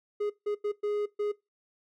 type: tone bursts at uneven times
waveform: triangle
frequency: 415.3 Hz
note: G#4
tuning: in tune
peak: -25 dBFS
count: 5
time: 0.2-0.3 / 0.46-0.55 / 0.64-0.72 / 0.83-1.06 / 1.19-1.32 s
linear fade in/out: 10 ms
effects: noise-tail reverb RT60 0.2 s tail -20 dB re dry